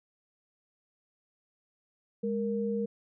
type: tone pair together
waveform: sine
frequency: 205.9 / 466.2 Hz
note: G#3 / A#4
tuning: -15 / 0 cents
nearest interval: octave + major second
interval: 1415 cents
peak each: -31 / -31 dBFS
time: 2.23-2.86 s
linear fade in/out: 10 ms
effects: none